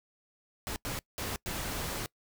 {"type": "noise bursts at uneven times", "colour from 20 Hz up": "pink", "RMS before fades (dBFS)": -36, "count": 4, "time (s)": [[0.67, 0.76], [0.85, 0.99], [1.18, 1.36], [1.46, 2.06]], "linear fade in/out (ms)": 0, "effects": ["noise-tail reverb RT60 0.1 s tail -23 dB re dry"]}